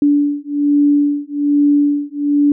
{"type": "beating tone pair", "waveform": "sine", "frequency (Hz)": [288.9, 290.1], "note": ["D4", "D4"], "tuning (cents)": [-28, -21], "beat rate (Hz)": 1.2, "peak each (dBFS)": -14, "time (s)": [0.02, 2.52], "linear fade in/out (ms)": 2, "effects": []}